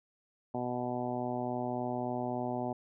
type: harmonic tone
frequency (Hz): 123.47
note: B2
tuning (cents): 0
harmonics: 1 / 2 / 3 / 4 / 5 / 6 / 7 / 8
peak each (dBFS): -42 / -37 / -40 / -46 / -39 / -39 / -42 / -51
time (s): 0.54-2.73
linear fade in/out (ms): 5
effects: none